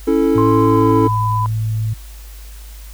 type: chord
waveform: triangle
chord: A major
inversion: first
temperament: equal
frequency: 277.2 / 329.6 / 440 Hz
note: C#4 / E4 / A4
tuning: 0 / 0 / 0 cents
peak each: -14 dBFS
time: 0.07-1.08 s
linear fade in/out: 10 ms
type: tone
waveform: sine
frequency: 110 Hz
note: A2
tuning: in tune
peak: -16 dBFS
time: 0.35-1.94 s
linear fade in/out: 10 ms
type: tone with pitch glide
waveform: sine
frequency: 1048 to 1000.1 Hz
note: C6 to B5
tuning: +2 to +21 cents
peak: -17 dBFS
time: 0.38-1.46 s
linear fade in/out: 0 ms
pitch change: -81 cents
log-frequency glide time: 0.5-0.99 s
effects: added 51 Hz sine -32 dBFS peak until 2.93 s + white hiss -43 dBFS RMS until 2.93 s